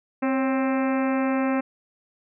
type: harmonic tone with a mistuned harmonic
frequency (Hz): 263.4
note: C4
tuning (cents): +12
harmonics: 1 / 2 / 3 / 4 / 5 / 6 / 7 / 8 / 9 / 10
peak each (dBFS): -22 / -28 / -32 / -34 / -36 / -38 / -39 / -40 / -41 / -42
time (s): 0.22-1.61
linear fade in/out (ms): 10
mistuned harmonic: 2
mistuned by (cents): +53
effects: none